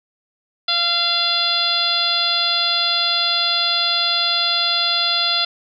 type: harmonic tone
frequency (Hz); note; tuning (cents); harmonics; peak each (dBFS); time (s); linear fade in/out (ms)
690; F5; -21; 1 / 2 / 3 / 4 / 5 / 6 / 7; -29 / -25 / -31 / -27 / -20 / -21 / -24; 0.68-5.45; 5
effects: none